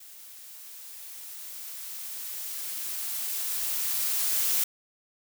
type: noise with level ramp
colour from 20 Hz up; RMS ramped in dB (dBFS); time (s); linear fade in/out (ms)
blue; -48 to -25; 0-4.64; 5
effects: none